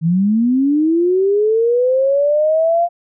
sine linear sweep, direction up, 156.2 to 698.5 Hz, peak -11 dBFS, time 0.01-2.89 s, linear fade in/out 50 ms, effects none

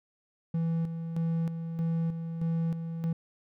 triangle tone with tremolo, 165.1 Hz, E3, 3 cents sharp, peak -24 dBFS, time 0.54-3.13 s, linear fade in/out 5 ms, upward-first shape square, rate 1.6 Hz, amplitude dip 55%, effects none

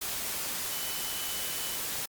sine tone in noise, 3000 Hz, F#7, 23 cents sharp, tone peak -42 dBFS, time 0.72-1.77 s, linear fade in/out 10 ms, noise white, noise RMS -34 dBFS, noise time 0.01-2.06 s, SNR -11 dB, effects Opus 48 kbps

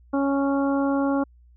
harmonic tone, 277.2 Hz, C#4, in tune, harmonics 1 / 2 / 3 / 4 / 5, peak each -21 / -27 / -31 / -33 / -35 dBFS, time 0.13-1.24 s, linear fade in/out 10 ms, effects added 60 Hz sine -50 dBFS peak until 1.56 s

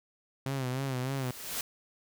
sawtooth tone with vibrato, 131.4 Hz, C3, 8 cents sharp, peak -27 dBFS, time 0.46-1.31 s, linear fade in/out 2 ms, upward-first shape sine, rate 3.3 Hz, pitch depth 80 cents each way
white noise with exponential growth, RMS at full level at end -33 dBFS, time 0.82-1.61 s, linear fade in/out 2 ms, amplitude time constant 170 ms
effects none

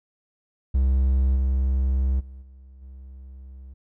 triangle tone with level steps, 65.7 Hz, C2, 8 cents sharp, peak -15 / -17 / -36 / -42 / -37 dBFS, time 0.74-3.74 s, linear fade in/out 10 ms, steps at 1.35 / 2.19 / 2.41 / 2.81 s, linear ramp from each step 20 ms, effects none

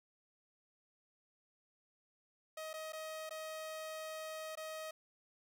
sawtooth tone with dropouts, 630 Hz, D#5, 21 cents sharp, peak -39 dBFS, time 2.57-4.91 s, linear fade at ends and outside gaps 5 ms, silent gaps 2.732-2.738 / 2.923-2.931 / 3.294-3.307 / 4.554-4.572 s, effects none

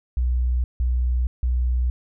sine tone bursts, 61.7 Hz, B1, 1 cent flat, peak -18 dBFS, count 3, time 0.17-1.9 s, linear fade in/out 0 ms, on 470 ms, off 160 ms, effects none

